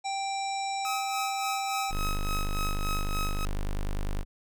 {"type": "harmonic tone", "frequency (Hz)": 784, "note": "G5", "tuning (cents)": 0, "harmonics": [1, 3, 5, 7, 9, 10], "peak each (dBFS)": [-30, -39, -41, -43, -46, -44], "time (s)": [0.04, 1.92], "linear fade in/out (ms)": 20}
{"type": "tone with tremolo", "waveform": "sawtooth", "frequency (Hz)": 1276, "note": "D#6", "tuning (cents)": 43, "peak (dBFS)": -27, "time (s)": [0.85, 3.45], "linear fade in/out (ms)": 0, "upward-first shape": "sine", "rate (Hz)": 3.5, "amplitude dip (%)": 65}
{"type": "tone", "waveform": "square", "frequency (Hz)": 25, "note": "G0", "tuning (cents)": 35, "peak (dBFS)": -28, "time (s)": [1.89, 4.25], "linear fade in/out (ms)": 50}
{"effects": []}